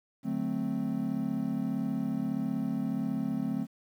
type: chord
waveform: triangle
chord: D dominant seventh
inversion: none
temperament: equal with one note detuned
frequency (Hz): 149.05 / 185 / 220 / 261.6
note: D3 / F#3 / A3 / C4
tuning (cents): +26 / 0 / 0 / 0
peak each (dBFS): -37 / -34 / -31 / -31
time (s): 0.23-3.67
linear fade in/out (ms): 50
effects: 10-bit